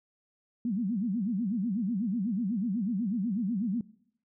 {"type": "tone with vibrato", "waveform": "sine", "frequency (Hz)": 212.4, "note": "G#3", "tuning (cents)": 39, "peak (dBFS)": -27, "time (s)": [0.65, 3.81], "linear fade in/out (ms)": 2, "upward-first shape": "sine", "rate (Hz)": 8.1, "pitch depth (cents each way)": 270, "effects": ["noise-tail reverb RT60 0.7 s tail -21 dB re dry"]}